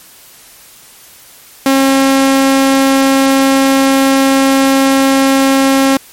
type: tone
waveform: sawtooth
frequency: 270 Hz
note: C#4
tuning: 45 cents flat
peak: -3 dBFS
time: 1.66-5.97 s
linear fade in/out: 2 ms
effects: white hiss -39 dBFS RMS until 6.12 s + MP3 64 kbps